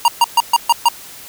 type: tone bursts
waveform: square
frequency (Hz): 939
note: A#5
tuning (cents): +12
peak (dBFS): -8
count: 6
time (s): 0.05-0.886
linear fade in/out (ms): 2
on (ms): 31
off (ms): 130
effects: white hiss -36 dBFS RMS until 1.28 s

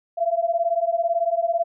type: beating tone pair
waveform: sine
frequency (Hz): 668 / 686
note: E5 / F5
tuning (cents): +23 / -31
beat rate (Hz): 18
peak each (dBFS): -22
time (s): 0.17-1.64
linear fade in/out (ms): 20
effects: none

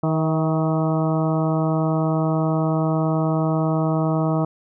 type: harmonic tone with a mistuned harmonic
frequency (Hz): 158.3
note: D#3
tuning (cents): +30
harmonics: 1 / 2 / 3 / 4 / 5 / 6 / 7 / 8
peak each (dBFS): -20 / -24 / -30 / -26 / -31 / -34 / -33 / -34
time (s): 0.03-4.45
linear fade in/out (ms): 5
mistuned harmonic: 4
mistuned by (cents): +27
effects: none

